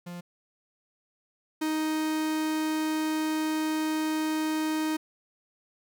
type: tone pair in turn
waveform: 45% pulse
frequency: 175.1 / 312 Hz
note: F3 / D#4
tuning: +5 / +5 cents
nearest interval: minor seventh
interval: 1000 cents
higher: second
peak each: -37 / -26 dBFS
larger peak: second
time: 0.06-0.21 / 1.61-4.97 s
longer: second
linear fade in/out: 10 ms
effects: none